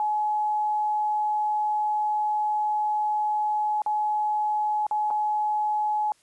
sine tone with dropouts, 847 Hz, G#5, 34 cents sharp, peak -22 dBFS, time 0-6.12 s, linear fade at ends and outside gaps 1 ms, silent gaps 3.819-3.862 / 4.867-4.911 / 5.104-5.109 s, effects white hiss -62 dBFS RMS until 6.22 s + resampled to 24000 Hz

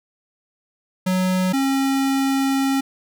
square tone pair in turn, 185 / 270.9 Hz, F#3 / C#4, 0 / -40 cents, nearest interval perfect fifth, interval 660 cents, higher second, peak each -18 dBFS, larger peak neither, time 1.06-1.53 / 1.53-2.81 s, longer second, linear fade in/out 10 ms, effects none

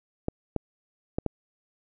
clicks, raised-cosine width 2 ms, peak -13 dBFS, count 4, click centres 0.284 / 0.563 / 1.185 / 1.263 s, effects none

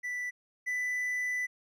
triangle tone pair in turn, 1975.5 / 1990.4 Hz, B6 / B6, 0 / +13 cents, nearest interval unison, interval 13 cents, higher second, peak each -31 / -28 dBFS, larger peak second, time 0.03-0.31 / 0.66-1.47 s, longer second, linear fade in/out 20 ms, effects none

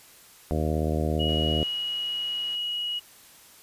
harmonic tone, 77.78 Hz, D#2, in tune, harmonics 1 / 2 / 3 / 4 / 5 / 6 / 7 / 8 / 9, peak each -27 / -30 / -32 / -33 / -34 / -35 / -35 / -36 / -37 dBFS, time 0.51-1.63 s, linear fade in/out 0 ms
sine tone, 2905 Hz, F#7, 32 cents flat, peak -27 dBFS, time 1.19-3 s, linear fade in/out 20 ms
click train, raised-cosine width 0.2 ms, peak -32 dBFS, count 171, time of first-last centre 1.29-2.549 s, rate 135 Hz
effects white hiss -52 dBFS RMS until 3.62 s + resampled to 32000 Hz

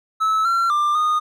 triangle tone with pitch steps, 1302 / 1363 / 1189 / 1230 Hz, E6 / F6 / D6 / D#6, -22 / -43 / +21 / -20 cents, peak -14 dBFS, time 0.2-1.2 s, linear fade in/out 20 ms, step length 250 ms, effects none

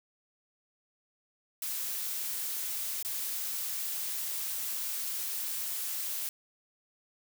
blue noise with dropouts, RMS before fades -35 dBFS, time 1.62-6.29 s, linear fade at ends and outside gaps 2 ms, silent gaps 3.027-3.048 s, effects none

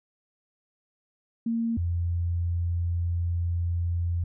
sine tone pair in turn, 229.8 / 86.08 Hz, A#3 / F2, -25 / -25 cents, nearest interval octave + perfect fourth, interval 1700 cents, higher first, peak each -24 dBFS, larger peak neither, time 1.46-1.77 / 1.77-4.24 s, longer second, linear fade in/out 5 ms, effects none

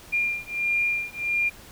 sine beating tone pair, 2400 / 2401.5 Hz, D7 / D7, +37 / +38 cents, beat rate 1.5 Hz, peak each -26 dBFS, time 0.12-1.5 s, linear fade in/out 20 ms, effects pink hiss -47 dBFS RMS until 1.71 s

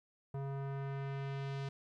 square tone with low-pass filter sweep, 137.7 Hz, C#3, 11 cents flat, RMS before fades -40 dBFS, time 0.34-1.69 s, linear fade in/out 5 ms, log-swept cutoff 920 to 4500 Hz, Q 1, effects 13-bit

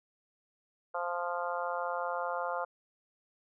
harmonic tone, 174.61 Hz, F3, in tune, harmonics 3 / 4 / 5 / 6 / 7 / 8, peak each -37 / -38 / -39 / -40 / -40 / -41 dBFS, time 0.94-2.65 s, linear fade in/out 10 ms, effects none

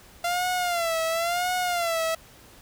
sawtooth tone with vibrato, 688 Hz, F5, 26 cents flat, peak -20 dBFS, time 0.24-2.15 s, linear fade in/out 5 ms, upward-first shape sine, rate 0.96 Hz, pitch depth 100 cents each way, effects pink hiss -51 dBFS RMS until 2.61 s

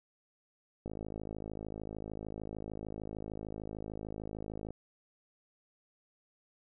click train, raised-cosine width 2 ms, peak -28 dBFS, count 206, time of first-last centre 0.86-4.706 s, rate 53.3 Hz, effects none

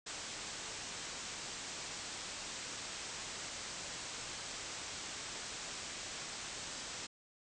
white low-pass noise, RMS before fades -45 dBFS, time 0.06-7.07 s, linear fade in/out 10 ms, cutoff 8200 Hz, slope 96 dB/octave, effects none

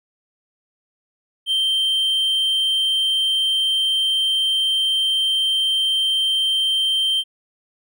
triangle tone, 3136 Hz, G7, in tune, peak -15 dBFS, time 1.46-7.24 s, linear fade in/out 50 ms, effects none

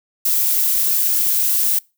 violet noise, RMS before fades -17 dBFS, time 0.25-1.79 s, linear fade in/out 5 ms, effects noise-tail reverb RT60 0.3 s tail -26 dB re dry

